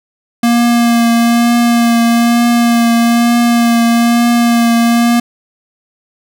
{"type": "tone with vibrato", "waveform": "square", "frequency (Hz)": 235.1, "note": "A#3", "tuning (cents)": 15, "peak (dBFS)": -8, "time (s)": [0.43, 5.2], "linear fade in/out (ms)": 5, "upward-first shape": "triangle", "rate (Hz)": 1.1, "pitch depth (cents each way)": 19, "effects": []}